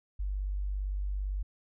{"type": "tone", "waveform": "sine", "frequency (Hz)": 48.85, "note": "G1", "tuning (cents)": -5, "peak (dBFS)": -30, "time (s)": [0.19, 1.43], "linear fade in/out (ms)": 10, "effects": []}